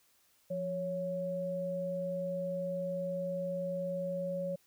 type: tone pair together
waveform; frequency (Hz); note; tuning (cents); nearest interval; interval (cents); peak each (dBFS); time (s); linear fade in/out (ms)
sine; 174.81 / 555; F3 / C#5; +2 / +2; octave + minor sixth; 2000; -39 / -34; 0.5-4.56; 10
effects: white hiss -69 dBFS RMS until 4.66 s